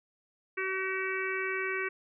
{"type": "harmonic tone", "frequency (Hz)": 380, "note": "F#4", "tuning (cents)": 46, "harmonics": [1, 3, 4, 5, 6, 7], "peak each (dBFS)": [-35, -40, -37, -37, -36, -43], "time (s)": [0.57, 1.89], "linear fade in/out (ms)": 10, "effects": []}